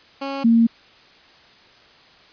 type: tone pair in turn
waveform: 15% pulse / sine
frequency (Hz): 274.7 / 230.1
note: C#4 / A#3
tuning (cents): -16 / -22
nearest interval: minor third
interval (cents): 306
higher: first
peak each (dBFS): -19 / -11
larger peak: second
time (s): 0.21-0.44 / 0.44-0.67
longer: neither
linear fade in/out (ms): 10
effects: white hiss -50 dBFS RMS until 2.32 s + resampled to 11025 Hz